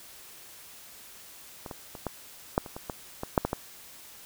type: clicks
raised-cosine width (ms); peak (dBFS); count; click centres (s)
1; -24 / -23 / -26 / -16 / -8 / -26 / -23 / -18 / -18 / -6 / -12 / -14; 12; 1.662 / 1.712 / 1.952 / 2.067 / 2.579 / 2.662 / 2.765 / 2.898 / 3.234 / 3.378 / 3.45 / 3.531
effects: white hiss -49 dBFS RMS until 4.25 s